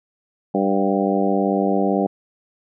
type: harmonic tone with a mistuned harmonic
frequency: 98 Hz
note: G2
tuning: in tune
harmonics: 2 / 3 / 4 / 5 / 6 / 7 / 8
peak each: -21 / -23 / -24 / -25 / -26 / -26 / -27 dBFS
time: 0.54-2.07 s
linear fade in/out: 10 ms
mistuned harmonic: 7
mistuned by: +33 cents
effects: none